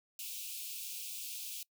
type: high-pass noise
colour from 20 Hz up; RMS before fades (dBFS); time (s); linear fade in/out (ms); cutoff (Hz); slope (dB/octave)
white; -43; 0.19-1.63; 2; 2400; 96
effects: noise-tail reverb RT60 0.1 s tail -23 dB re dry